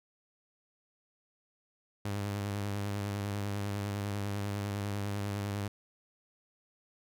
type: tone with vibrato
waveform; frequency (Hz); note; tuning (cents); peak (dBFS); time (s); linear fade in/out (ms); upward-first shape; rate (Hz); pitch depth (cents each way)
sawtooth; 101.3; G#2; -43; -29; 2.05-5.68; 5; triangle; 10; 40
effects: none